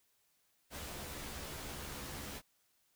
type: noise with comb filter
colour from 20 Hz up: pink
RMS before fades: -45 dBFS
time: 0.7-2.42 s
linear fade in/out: 50 ms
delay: 14 ms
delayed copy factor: +0.6
effects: white hiss -75 dBFS RMS until 2.95 s